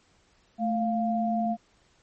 sine tone pair together, 220 / 698.5 Hz, A3 / F5, 0 / 0 cents, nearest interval octave + minor sixth, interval 2000 cents, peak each -26 / -27 dBFS, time 0.58-1.57 s, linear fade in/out 50 ms, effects pink hiss -64 dBFS RMS until 2.02 s + MP3 32 kbps

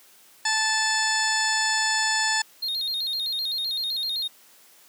harmonic tone, 876 Hz, A5, 8 cents flat, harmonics 1 / 2 / 3 / 4 / 5 / 6 / 8 / 9 / 10, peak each -28 / -25 / -35 / -33 / -31 / -29 / -30 / -36 / -39 dBFS, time 0.45-2.42 s, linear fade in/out 5 ms
triangle tone with vibrato, 3951 Hz, B7, in tune, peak -24 dBFS, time 2.62-4.28 s, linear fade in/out 10 ms, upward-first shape square, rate 7.8 Hz, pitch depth 110 cents each way
effects white hiss -54 dBFS RMS until 4.88 s + high-pass 200 Hz 12 dB/octave

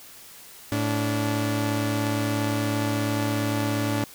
sawtooth tone pair together, 108.7 / 289 Hz, A2 / D4, -21 / -28 cents, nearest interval octave + perfect fourth, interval 1693 cents, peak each -22 dBFS, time 0.72-4.04 s, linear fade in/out 0 ms, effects white hiss -46 dBFS RMS until 4.14 s

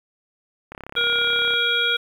click train, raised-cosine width 0.5 ms, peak -20 dBFS, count 29, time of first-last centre 0.72-1.536 s, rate 34.3 Hz
harmonic tone, 473.7 Hz, A#4, 28 cents sharp, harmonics 1 / 3 / 5 / 7 / 8, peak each -30 / -22 / -27 / -21 / -31 dBFS, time 0.96-1.97 s, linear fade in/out 10 ms
effects 8-bit

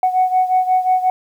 sine beating tone pair, 740 / 745.6 Hz, F#5 / F#5, 0 / +13 cents, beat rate 5.6 Hz, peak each -13 / -17 dBFS, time 0.03-1.1 s, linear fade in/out 2 ms, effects tanh soft clip ceiling -7 dBFS + 8-bit

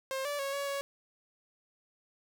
sawtooth tone with pitch steps, 532 / 579 / 551 / 562 / 558 Hz, C5 / D5 / C#5 / C#5 / C#5, +29 / -25 / -11 / +24 / +11 cents, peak -29 dBFS, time 0.11-0.81 s, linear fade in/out 0 ms, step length 140 ms, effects none

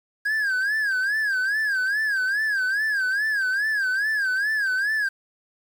triangle tone with vibrato, 1627 Hz, G#6, 36 cents flat, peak -19 dBFS, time 0.25-5.09 s, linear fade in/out 10 ms, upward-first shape sine, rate 2.4 Hz, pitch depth 140 cents each way, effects 8-bit

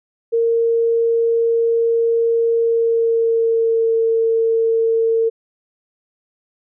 sine tone with pitch glide, 461.2 to 453.5 Hz, A#4 to A#4, -19 to -48 cents, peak -13 dBFS, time 0.32-5.3 s, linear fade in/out 20 ms, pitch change -29 cents, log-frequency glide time 2.57-3.95 s, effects none

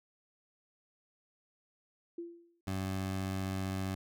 sine tone with exponential decay, 341.2 Hz, F4, 40 cents flat, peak -36 dBFS, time 2.18-2.61 s, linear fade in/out 5 ms, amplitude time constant 93 ms
20% pulse tone, 95.3 Hz, G2, 48 cents flat, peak -29 dBFS, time 2.67-3.95 s, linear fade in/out 5 ms
effects none

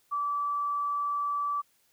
sine tone, 1157 Hz, D6, 26 cents flat, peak -27 dBFS, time 0.11-1.62 s, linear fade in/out 20 ms, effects white hiss -68 dBFS RMS until 1.92 s

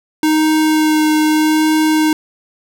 square tone with vibrato, 310 Hz, D#4, 6 cents flat, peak -11 dBFS, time 0.23-2.13 s, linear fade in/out 2 ms, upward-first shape sine, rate 0.81 Hz, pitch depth 11 cents each way, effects none

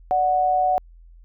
sine tone pair together, 587.3 / 738.2 Hz, D5 / F#5, 0 / -4 cents, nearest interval major third, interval 396 cents, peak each -25 / -17 dBFS, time 0.11-0.78 s, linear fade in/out 0 ms, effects added 42 Hz sine -44 dBFS peak until 1.24 s

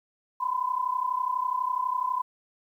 sine tone pair together, 993 / 1025.1 Hz, B5 / C6, +9 / -36 cents, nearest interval minor second, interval 55 cents, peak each -28 dBFS, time 0.4-2.22 s, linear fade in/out 10 ms, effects 10-bit

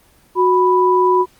sine tone pair together, 367.5 / 988.5 Hz, F#4 / B5, -12 / +1 cents, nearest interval octave + perfect fourth, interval 1713 cents, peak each -13 dBFS, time 0.35-1.26 s, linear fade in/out 50 ms, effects pink hiss -52 dBFS RMS until 1.39 s + Opus 24 kbps

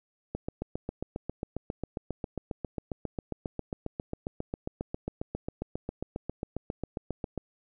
click train, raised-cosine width 2 ms, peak -19 dBFS, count 53, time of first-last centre 0.35-7.377 s, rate 7.4 Hz, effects none

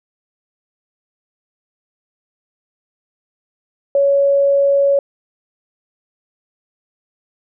sine tone, 559 Hz, C#5, 14 cents sharp, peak -10 dBFS, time 3.95-4.99 s, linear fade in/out 2 ms, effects none

